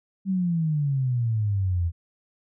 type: exponential sweep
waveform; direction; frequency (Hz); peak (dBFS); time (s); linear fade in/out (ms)
sine; down; 196 to 82.41; -21; 0.25-1.92; 50
effects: none